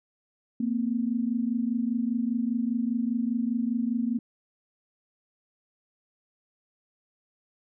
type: tone pair together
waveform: sine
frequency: 229.9 / 254.9 Hz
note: A#3 / C4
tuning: -24 / -45 cents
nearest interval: major second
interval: 179 cents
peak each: -26 / -29 dBFS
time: 0.6-4.19 s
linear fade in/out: 5 ms
effects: none